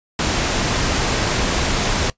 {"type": "noise", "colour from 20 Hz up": "pink", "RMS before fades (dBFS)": -19, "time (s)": [0.19, 2.1], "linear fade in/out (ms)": 2, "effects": ["noise-tail reverb RT60 0.1 s tail -20 dB re dry", "resampled to 16000 Hz"]}